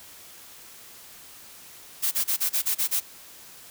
blue noise bursts, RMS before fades -24 dBFS, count 8, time 2.02-3.005 s, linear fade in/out 20 ms, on 96 ms, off 31 ms, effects white hiss -47 dBFS RMS until 3.7 s

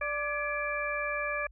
harmonic tone with a mistuned harmonic, 587.3 Hz, D5, in tune, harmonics 1 / 2 / 3 / 4, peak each -35 / -36 / -35 / -35 dBFS, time 0.01-1.47 s, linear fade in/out 5 ms, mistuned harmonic 3, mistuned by -65 cents, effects added 50 Hz sine -51 dBFS peak until 1.51 s

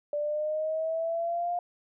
sine exponential sweep, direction up, 585 to 708 Hz, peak -27 dBFS, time 0.13-1.59 s, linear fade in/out 2 ms, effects none

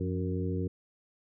harmonic tone with a mistuned harmonic, 92.5 Hz, F#2, in tune, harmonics 1 / 2 / 3 / 4 / 5, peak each -32 / -35 / -37 / -38 / -39 dBFS, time 0-0.68 s, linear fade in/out 10 ms, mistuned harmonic 2, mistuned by -81 cents, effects none

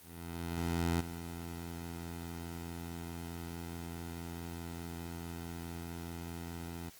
15% pulse tone with ADSR envelope, 84.7 Hz, E2, 48 cents sharp, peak -23 dBFS, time 0-6.9 s, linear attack 1000 ms, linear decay 12 ms, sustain -12 dB, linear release 11 ms, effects white hiss -57 dBFS RMS until 6.99 s + Opus 24 kbps

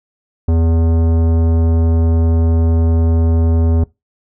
sine tone with tanh clipping, 82.3 Hz, E2, 2 cents flat, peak -12 dBFS, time 0.48-3.84 s, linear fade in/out 5 ms, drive 16 dB, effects noise-tail reverb RT60 0.2 s tail -21 dB re dry

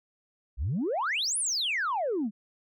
sine exponential two-way sweep, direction up then down, 53.3 to 10548 to 192.1 Hz, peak -25 dBFS, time 0.57-2.31 s, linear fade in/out 50 ms, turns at 1.38 s, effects tanh soft clip ceiling -23 dBFS

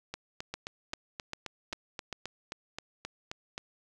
two click trains, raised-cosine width 0.2 ms, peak -19 / -20 dBFS, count 5 / 14, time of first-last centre 0.54-2.127 / 0.14-3.579 s, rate 2.52 / 3.78 Hz, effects none

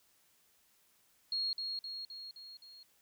sine tone with echo, 4286 Hz, C8, 41 cents sharp, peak -32 dBFS, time 1.32-1.53 s, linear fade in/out 2 ms, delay 260 ms, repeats 5, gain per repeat -4 dB, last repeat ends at 2.83 s, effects white hiss -70 dBFS RMS until 3.01 s

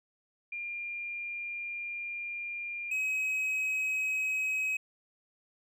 sine / triangle tone pair in turn, 2400 / 2543 Hz, D7 / D#7, +37 / +37 cents, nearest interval minor second, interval 100 cents, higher second, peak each -35 / -27 dBFS, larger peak second, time 0.52-2.91 / 2.91-4.77 s, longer first, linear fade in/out 5 ms, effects none

